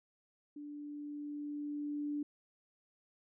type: tone with level ramp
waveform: sine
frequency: 293 Hz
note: D4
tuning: 4 cents flat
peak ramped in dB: -44 to -34 dBFS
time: 0.56-2.23 s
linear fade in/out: 5 ms
effects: none